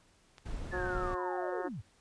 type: click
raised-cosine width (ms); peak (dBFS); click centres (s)
0.2; -33; 0.382
type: noise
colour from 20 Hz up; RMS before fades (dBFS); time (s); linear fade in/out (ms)
brown; -39; 0.45-1.15; 10
type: linear sweep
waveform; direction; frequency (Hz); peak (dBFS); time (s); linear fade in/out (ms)
sine; down; 1760 to 73.7; -38; 0.71-1.82; 20
type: harmonic tone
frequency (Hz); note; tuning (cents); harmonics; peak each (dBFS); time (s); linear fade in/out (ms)
181.2; F#3; -36; 2 / 3 / 4 / 5 / 6 / 7 / 8 / 9 / 10; -37 / -41 / -43 / -45 / -47 / -48 / -49 / -50 / -51; 0.72-1.69; 20
effects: pink hiss -66 dBFS RMS until 2 s + resampled to 22050 Hz